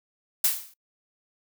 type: noise with exponential decay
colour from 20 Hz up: blue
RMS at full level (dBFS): -18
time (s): 0.44-0.74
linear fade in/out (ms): 5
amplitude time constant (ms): 65
effects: noise-tail reverb RT60 0.1 s tail -24 dB re dry